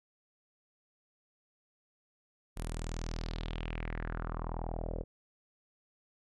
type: tone with low-pass filter sweep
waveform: sawtooth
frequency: 40.61 Hz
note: E1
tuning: 25 cents flat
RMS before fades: -38 dBFS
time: 2.56-5.04 s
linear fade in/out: 20 ms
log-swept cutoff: 11000 to 500 Hz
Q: 3.5
effects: none